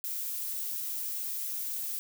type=noise; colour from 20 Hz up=violet; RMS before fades=-35 dBFS; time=0.04-1.99 s; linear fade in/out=0 ms; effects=none